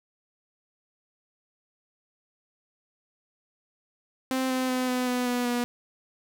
sawtooth tone with pitch steps, 260.7 / 257.6 / 254.5 / 251.4 / 248.4 / 245.4 / 242.4 Hz, C4 / C4 / C4 / B3 / B3 / B3 / B3, -6 / -27 / -48 / +31 / +10 / -11 / -32 cents, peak -21 dBFS, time 4.31-5.64 s, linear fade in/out 0 ms, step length 190 ms, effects none

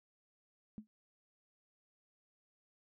sine tone with exponential decay, 214.5 Hz, A3, 44 cents flat, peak -39 dBFS, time 0.78-0.87 s, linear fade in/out 0 ms, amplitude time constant 19 ms, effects none

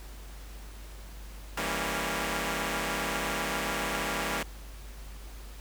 5% pulse chord, E diminished seventh, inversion none, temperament equal with one note detuned, 164.81 / 199.08 / 233.1 / 277.2 Hz, E3 / G3 / Bb3 / Db4, 0 / +27 / 0 / 0 cents, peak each -24 dBFS, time 1.57-4.43 s, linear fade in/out 5 ms, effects added 50 Hz sine -42 dBFS peak until 5.6 s + pink hiss -51 dBFS RMS until 5.6 s

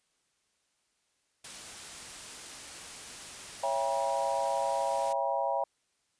white noise, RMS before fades -44 dBFS, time 1.44-5.13 s, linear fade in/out 5 ms
sine chord, C# diminished seventh, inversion none, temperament just, 554.4 / 665.2 / 798.3 / 957.9 Hz, C#5 / E5 / G5 / Bb5, 0 / +16 / +31 / +47 cents, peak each -33 dBFS, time 3.63-5.64 s, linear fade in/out 5 ms
effects white hiss -75 dBFS RMS until 6.19 s + resampled to 22050 Hz

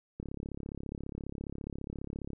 click train, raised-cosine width 3 ms, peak -26 dBFS, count 75, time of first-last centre 0.2-2.333 s, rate 34.7 Hz, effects none

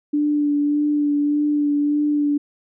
sine tone with vibrato, 293.2 Hz, D4, 3 cents flat, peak -16 dBFS, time 0.13-2.38 s, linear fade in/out 10 ms, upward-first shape sine, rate 1.7 Hz, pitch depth 18 cents each way, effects none

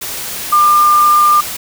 sine tone in noise, 1199 Hz, D6, 36 cents sharp, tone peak -6 dBFS, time 0.52-1.41 s, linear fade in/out 10 ms, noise white, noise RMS -23 dBFS, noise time 0.01-1.57 s, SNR +14 dB, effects none

